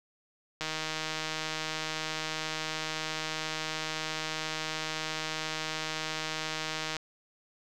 click train, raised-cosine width 0.2 ms, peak -16 dBFS, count 999, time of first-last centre 0.61-6.967 s, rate 157 Hz, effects none

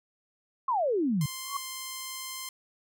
sine exponential sweep, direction down, 1108.7 to 134.9 Hz, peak -24 dBFS, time 0.68-1.26 s, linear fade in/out 5 ms
5% pulse tone, 1046.5 Hz, C6, in tune, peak -24 dBFS, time 1.21-2.49 s, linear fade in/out 2 ms
sine tone with exponential growth, 1108.7 Hz, C#6, in tune, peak -26 dBFS, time 1.41-1.57 s, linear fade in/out 5 ms, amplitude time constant 33 ms
effects none

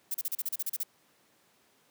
violet noise bursts, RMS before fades -32 dBFS, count 11, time 0.11-0.834 s, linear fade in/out 5 ms, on 34 ms, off 35 ms, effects pink hiss -66 dBFS RMS until 1.9 s + high-pass 200 Hz 12 dB/octave

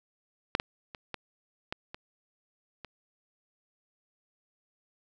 clicks, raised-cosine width 0.3 ms, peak -8 / -12 / -26 / -19 / -17 / -24 / -26 dBFS, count 7, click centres 0.551 / 0.599 / 0.948 / 1.143 / 1.725 / 1.945 / 2.847 s, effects none

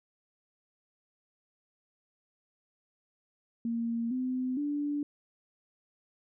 sine tone with pitch steps, 231.9 / 255.3 / 291.1 Hz, A#3 / C4 / D4, -9 / -42 / -15 cents, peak -29 dBFS, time 3.65-5.03 s, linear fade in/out 2 ms, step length 460 ms, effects none

